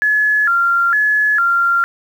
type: tone with vibrato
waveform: sine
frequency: 1536 Hz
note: G6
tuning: 36 cents flat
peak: -11 dBFS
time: 0.02-1.84 s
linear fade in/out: 0 ms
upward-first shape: square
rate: 1.1 Hz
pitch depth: 180 cents each way
effects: 7-bit